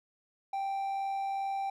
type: tone with amplitude modulation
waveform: triangle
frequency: 784 Hz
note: G5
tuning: in tune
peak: -28 dBFS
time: 0.53-1.7 s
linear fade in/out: 5 ms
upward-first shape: sine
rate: 82.5 Hz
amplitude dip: 25%
effects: none